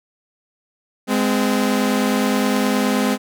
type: tone pair together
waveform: sawtooth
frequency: 207.7 / 257.2 Hz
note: G#3 / C4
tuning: 0 / -30 cents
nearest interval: major third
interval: 370 cents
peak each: -15 dBFS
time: 1.07-3.18 s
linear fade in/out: 50 ms
effects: none